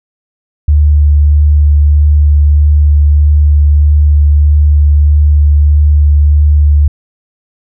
sine tone with vibrato, 73.8 Hz, D2, 9 cents sharp, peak -3 dBFS, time 0.68-6.88 s, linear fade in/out 5 ms, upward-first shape sine, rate 1.6 Hz, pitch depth 11 cents each way, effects none

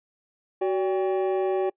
triangle tone cluster, 375.8 / 574 / 794 Hz, F#4 / D5 / G5, +27 / -40 / +22 cents, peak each -21 / -28 / -29 dBFS, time 0.61-1.7 s, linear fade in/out 10 ms, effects noise-tail reverb RT60 0.1 s tail -25 dB re dry + resampled to 8000 Hz

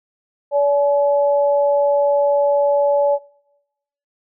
sine tone pair together, 572 / 852.1 Hz, D5 / G#5, -46 / +44 cents, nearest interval perfect fifth, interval 690 cents, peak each -13 / -22 dBFS, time 0.51-3.19 s, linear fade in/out 50 ms, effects noise-tail reverb RT60 0.9 s tail -24 dB re dry

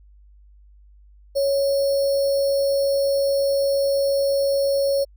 sine tone with sample-and-hold, 554.4 Hz, C#5, in tune, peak -17 dBFS, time 1.35-5.05 s, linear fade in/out 20 ms, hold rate 4900 Hz, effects added 50 Hz sine -47 dBFS peak until 5.16 s

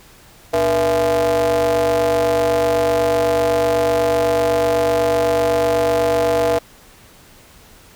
square ring-modulated tone, 91.5 Hz, F#2, 19 cents flat, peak -12 dBFS, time 0.53-6.59 s, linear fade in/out 10 ms, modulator 573 Hz, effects pink hiss -46 dBFS RMS until 7.95 s

